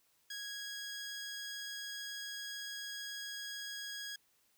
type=tone; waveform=15% pulse; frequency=1653 Hz; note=G#6; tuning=9 cents flat; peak=-35 dBFS; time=0.3-4.16 s; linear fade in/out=5 ms; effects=white hiss -73 dBFS RMS until 4.57 s